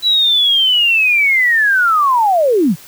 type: linear sweep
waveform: sine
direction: down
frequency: 3969 to 137.5 Hz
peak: -9 dBFS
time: 0.02-2.76 s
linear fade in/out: 50 ms
effects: white hiss -39 dBFS RMS until 2.87 s